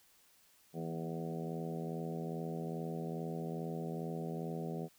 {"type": "harmonic tone with a mistuned harmonic", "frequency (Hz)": 82.41, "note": "E2", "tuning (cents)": 0, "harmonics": [2, 3, 4, 5, 6, 7, 8, 9], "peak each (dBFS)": [-40, -46, -48, -45, -48, -52, -52, -50], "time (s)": [0.73, 4.89], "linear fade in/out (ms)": 50, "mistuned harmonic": 3, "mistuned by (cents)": -54, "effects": ["white hiss -67 dBFS RMS until 4.98 s"]}